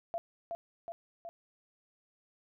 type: tone with echo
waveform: sine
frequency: 678 Hz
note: E5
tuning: 49 cents sharp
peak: -32 dBFS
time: 0.14-0.18 s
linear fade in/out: 0 ms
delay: 370 ms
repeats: 3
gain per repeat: -3 dB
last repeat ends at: 1.29 s
effects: none